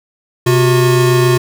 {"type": "tone pair together", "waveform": "square", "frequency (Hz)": [129.2, 360.3], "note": ["C3", "F#4"], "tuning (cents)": [-21, -46], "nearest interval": "octave + tritone", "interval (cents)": 1775, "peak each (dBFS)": -12, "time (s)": [0.46, 1.38], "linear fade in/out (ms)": 10, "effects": []}